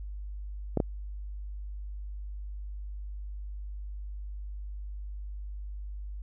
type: clicks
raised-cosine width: 2 ms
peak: -12 dBFS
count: 2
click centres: 0.773 / 0.802 s
effects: added 50 Hz sine -36 dBFS peak until 6.22 s